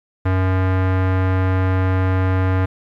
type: tone with low-pass filter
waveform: square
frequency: 93.5 Hz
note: F#2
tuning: 19 cents sharp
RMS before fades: -17 dBFS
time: 0.25-2.66 s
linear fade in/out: 10 ms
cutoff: 1700 Hz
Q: 1.4
effects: 9-bit